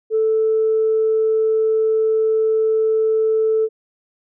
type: tone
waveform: sine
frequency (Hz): 440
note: A4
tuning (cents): 0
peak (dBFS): -13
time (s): 0.1-3.69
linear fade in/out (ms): 50
effects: tanh soft clip ceiling -9 dBFS